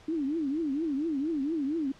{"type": "tone with vibrato", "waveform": "sine", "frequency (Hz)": 299.3, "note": "D4", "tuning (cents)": 33, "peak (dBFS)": -27, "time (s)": [0.08, 1.92], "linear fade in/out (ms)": 5, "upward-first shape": "triangle", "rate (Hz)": 4.3, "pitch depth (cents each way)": 240, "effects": ["pink hiss -55 dBFS RMS until 1.99 s", "low-pass 5000 Hz 12 dB/octave"]}